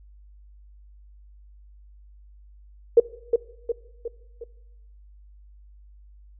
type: tone with echo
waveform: sine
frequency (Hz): 466.2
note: A#4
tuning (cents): 0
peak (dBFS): -8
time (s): 2.97-3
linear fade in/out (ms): 5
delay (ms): 360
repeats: 4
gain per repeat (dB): -6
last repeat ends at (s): 4.44
effects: noise-tail reverb RT60 1.0 s tail -20 dB re dry + added 50 Hz sine -47 dBFS peak until 6.39 s